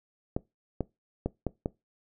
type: clicks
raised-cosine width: 2 ms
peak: -15 dBFS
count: 5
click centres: 0.365 / 0.807 / 1.26 / 1.467 / 1.659 s
effects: noise-tail reverb RT60 0.2 s tail -21 dB re dry